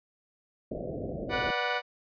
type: low-pass noise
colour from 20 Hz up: white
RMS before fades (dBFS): -36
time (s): 0.71-1.51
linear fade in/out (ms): 5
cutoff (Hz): 670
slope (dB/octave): 96
type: chord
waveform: 15% pulse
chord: B minor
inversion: none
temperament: equal with one note detuned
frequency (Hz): 487.9 / 587.3 / 740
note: B4 / D5 / F#5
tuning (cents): -21 / 0 / 0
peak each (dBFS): -26 / -27 / -24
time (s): 1.29-1.82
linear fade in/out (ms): 50
effects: resampled to 11025 Hz